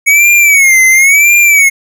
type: tone with vibrato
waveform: square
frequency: 2221 Hz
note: C#7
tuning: 3 cents sharp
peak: -4 dBFS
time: 0.06-1.7 s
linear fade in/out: 20 ms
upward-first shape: sine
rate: 0.96 Hz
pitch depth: 130 cents each way
effects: none